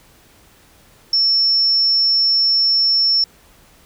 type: tone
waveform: sine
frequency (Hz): 5400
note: E8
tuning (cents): +41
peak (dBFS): -12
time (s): 1.13-3.24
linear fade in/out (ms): 2
effects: pink hiss -50 dBFS RMS until 3.85 s